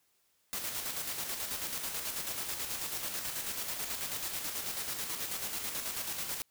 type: noise with tremolo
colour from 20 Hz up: white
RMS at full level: -36 dBFS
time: 0.53-6.42 s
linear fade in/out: 0 ms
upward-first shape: square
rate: 9.2 Hz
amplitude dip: 40%
effects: white hiss -73 dBFS RMS until 6.5 s